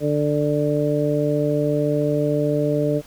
harmonic tone, 147.7 Hz, D3, 10 cents sharp, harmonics 1 / 2 / 3 / 4, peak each -23 / -23 / -23 / -23 dBFS, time 0-3.02 s, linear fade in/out 50 ms, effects pink hiss -47 dBFS RMS until 3.06 s

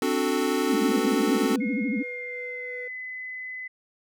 square chord, D dominant seventh, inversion third, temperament equal, 261.6 / 293.7 / 370 / 440 Hz, C4 / D4 / F#4 / A4, 0 / 0 / 0 / 0 cents, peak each -29 dBFS, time 0.02-1.56 s, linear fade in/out 2 ms
sine tone with vibrato, 242.2 Hz, B3, 34 cents flat, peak -24 dBFS, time 0.69-2.03 s, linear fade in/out 10 ms, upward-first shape sine, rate 13 Hz, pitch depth 290 cents each way
triangle tone with tremolo, 493.9 Hz, B4, in tune, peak -34 dBFS, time 0.91-2.88 s, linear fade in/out 5 ms, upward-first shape sine, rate 2.8 Hz, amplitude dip 25%
sine tone with pitch glide, 2151 to 2019 Hz, C7 to B6, +47 to +38 cents, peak -33 dBFS, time 1.6-3.68 s, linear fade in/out 10 ms, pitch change -109 cents, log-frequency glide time 1.89-2.88 s
effects none

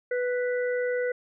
harmonic tone, 493.9 Hz, B4, in tune, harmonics 1 / 3 / 4, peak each -25 / -35 / -37 dBFS, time 0.11-1.12 s, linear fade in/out 5 ms, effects none

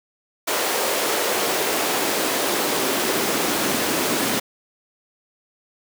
pink noise with high-pass filter sweep, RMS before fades -22 dBFS, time 0.47-4.4 s, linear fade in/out 10 ms, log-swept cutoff 490 to 250 Hz, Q 1.5, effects none

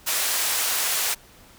white band-pass noise, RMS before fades -24 dBFS, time 0.06-1.15 s, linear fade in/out 20 ms, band 580 to 15000 Hz, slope 12 dB/octave, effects pink hiss -51 dBFS RMS until 1.58 s

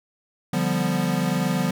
square chord, G dominant seventh, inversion second, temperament equal, 146.83 / 174.61 / 196 / 246.9 Hz, D3 / F3 / G3 / B3, 0 / 0 / 0 / 0 cents, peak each -29 / -25 / -28 / -28 dBFS, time 0.53-1.71 s, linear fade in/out 5 ms, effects none

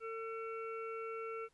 harmonic tone, 450 Hz, A4, 39 cents sharp, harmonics 1 / 3 / 5 / 6, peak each -42 / -45 / -52 / -56 dBFS, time 0-1.49 s, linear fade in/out 50 ms, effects pink hiss -75 dBFS RMS until 1.53 s + resampled to 24000 Hz

